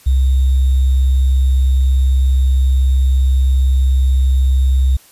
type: tone with sample-and-hold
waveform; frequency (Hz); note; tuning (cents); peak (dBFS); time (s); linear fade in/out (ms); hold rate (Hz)
sine; 65.6; C2; +5; -9; 0.06-4.97; 10; 3675
effects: white hiss -46 dBFS RMS until 5.11 s + resampled to 32000 Hz